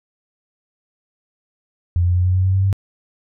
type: tone with pitch steps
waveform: sine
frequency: 87.31 / 88.68 / 90.08 / 91.49 / 92.93 / 94.39 / 95.87 / 97.38 Hz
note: F2 / F2 / F#2 / F#2 / F#2 / F#2 / G2 / G2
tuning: 0 / +27 / -46 / -19 / +8 / +35 / -38 / -11 cents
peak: -13 dBFS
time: 1.96-2.728 s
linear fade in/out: 0 ms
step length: 96 ms
effects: none